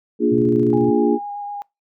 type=chord; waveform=sine; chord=Bb dominant seventh; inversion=none; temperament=equal; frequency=233.1 / 293.7 / 349.2 / 415.3 Hz; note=Bb3 / D4 / F4 / Ab4; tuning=0 / 0 / 0 / 0 cents; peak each=-19 dBFS; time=0.19-1.19 s; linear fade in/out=50 ms
type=tone with tremolo; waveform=sine; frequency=125.2 Hz; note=B2; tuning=24 cents sharp; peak=-22 dBFS; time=0.31-0.91 s; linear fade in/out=20 ms; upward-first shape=square; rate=14 Hz; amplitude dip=40%
type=tone with vibrato; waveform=sine; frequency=817 Hz; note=G#5; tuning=29 cents flat; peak=-26 dBFS; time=0.73-1.62 s; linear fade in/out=0 ms; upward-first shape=square; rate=8 Hz; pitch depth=9 cents each way
effects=noise-tail reverb RT60 0.2 s tail -24 dB re dry